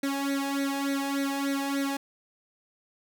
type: tone with flanger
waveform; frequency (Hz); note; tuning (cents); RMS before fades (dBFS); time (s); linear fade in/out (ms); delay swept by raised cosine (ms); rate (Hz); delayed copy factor
sawtooth; 277.2; C#4; 0; -29; 0.03-1.97; 5; 0.49 to 1.2; 3.4; +1
effects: none